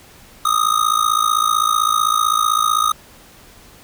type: tone with amplitude modulation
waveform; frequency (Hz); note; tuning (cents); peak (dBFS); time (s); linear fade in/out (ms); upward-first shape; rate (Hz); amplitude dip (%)
square; 1244.5; D#6; 0; -11; 0.45-2.92; 5; sine; 55.7; 90
effects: pink hiss -45 dBFS RMS until 3.83 s